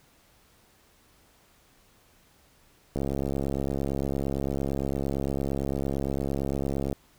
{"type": "click train", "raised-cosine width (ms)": 2, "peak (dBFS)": -16, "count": 274, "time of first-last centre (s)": [2.96, 6.928], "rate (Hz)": 68.8, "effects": ["pink hiss -61 dBFS RMS until 7.18 s"]}